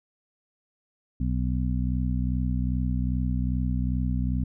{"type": "harmonic tone", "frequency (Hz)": 62.5, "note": "B1", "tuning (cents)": 21, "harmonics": [1, 2, 3, 4], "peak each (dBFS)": [-26, -29, -31, -32], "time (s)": [1.2, 4.44], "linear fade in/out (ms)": 5, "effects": []}